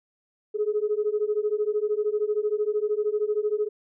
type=beating tone pair; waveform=sine; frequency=415.3 / 428.3 Hz; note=G#4 / A4; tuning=0 / -47 cents; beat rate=13 Hz; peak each=-25 dBFS; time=0.54-3.69 s; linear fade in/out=20 ms; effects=tanh soft clip ceiling -15 dBFS